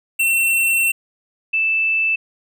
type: tone pair in turn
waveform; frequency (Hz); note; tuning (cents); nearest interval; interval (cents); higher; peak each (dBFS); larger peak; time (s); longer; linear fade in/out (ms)
square / sine; 2705 / 2640; E7 / E7; +44 / +2; unison; 42; first; -15; neither; 0.19-0.92 / 1.53-2.16; first; 10
effects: none

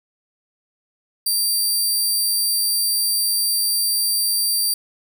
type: tone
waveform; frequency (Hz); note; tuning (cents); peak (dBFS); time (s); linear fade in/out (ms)
15% pulse; 4699; D8; 0; -11; 1.26-4.74; 5
effects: none

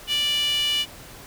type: tone with high-pass filter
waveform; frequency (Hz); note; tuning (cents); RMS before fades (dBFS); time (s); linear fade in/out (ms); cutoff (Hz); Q
sawtooth; 587.3; D5; 0; -23; 0.07-0.86; 50; 2900; 7.8
effects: pink hiss -43 dBFS RMS until 1.26 s

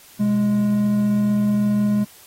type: tone pair together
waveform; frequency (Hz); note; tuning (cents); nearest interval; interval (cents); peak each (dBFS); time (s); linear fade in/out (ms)
triangle; 123.5 / 207.7; B2 / G#3; 0 / 0; major sixth; 900; -26 / -14; 0.19-2.05; 20
effects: white hiss -47 dBFS RMS until 2.26 s + AAC 48 kbps

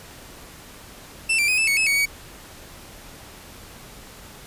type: tone with pitch steps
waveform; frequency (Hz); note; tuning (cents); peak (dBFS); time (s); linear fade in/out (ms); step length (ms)
40% pulse; 2668 / 2355 / 2508 / 2630 / 2221 / 2588 / 2237 / 2254; E7 / D7 / D#7 / E7 / C#7 / E7 / C#7 / C#7; +20 / +4 / +13 / -5 / +3 / -32 / +15 / +28; -17; 1.29-2.058; 10; 96
effects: pink hiss -43 dBFS RMS until 4.46 s + resampled to 32000 Hz

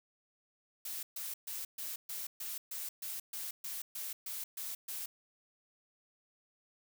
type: noise bursts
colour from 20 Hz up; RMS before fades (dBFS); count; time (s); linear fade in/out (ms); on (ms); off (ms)
blue; -41; 14; 0.85-5.06; 5; 180; 130
effects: none

